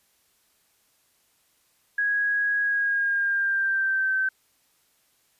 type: tone with pitch glide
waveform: sine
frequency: 1655 to 1544.2 Hz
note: G#6 to G6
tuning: -6 to -26 cents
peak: -21 dBFS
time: 1.98-4.29 s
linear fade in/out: 5 ms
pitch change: -120 cents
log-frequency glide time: 2.63-4.15 s
effects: white hiss -66 dBFS RMS until 5.39 s + resampled to 32000 Hz